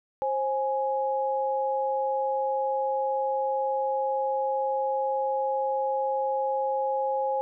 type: tone pair together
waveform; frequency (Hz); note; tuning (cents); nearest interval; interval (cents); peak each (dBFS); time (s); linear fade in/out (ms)
sine; 531 / 833.1; C5 / G#5; +25 / +5; minor sixth; 780; -27; 0.22-7.41; 0
effects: none